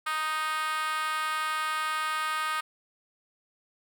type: tone with high-pass filter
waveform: 5% pulse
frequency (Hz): 311.1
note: D#4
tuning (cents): 0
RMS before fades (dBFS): -30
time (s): 0.06-2.61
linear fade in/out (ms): 10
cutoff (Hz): 1200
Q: 4.5
effects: none